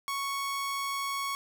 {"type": "tone", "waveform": "sawtooth", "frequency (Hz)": 1108.7, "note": "C#6", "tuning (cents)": 0, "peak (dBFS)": -27, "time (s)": [0.08, 1.35], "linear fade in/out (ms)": 0, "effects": []}